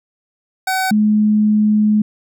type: tone pair in turn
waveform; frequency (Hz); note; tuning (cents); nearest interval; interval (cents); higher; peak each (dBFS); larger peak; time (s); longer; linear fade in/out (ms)
25% pulse / sine; 756 / 212.1; F#5 / G#3; +37 / +37; octave + minor seventh; 2200; first; -12 / -10; second; 0.67-0.91 / 0.91-2.02; second; 5
effects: none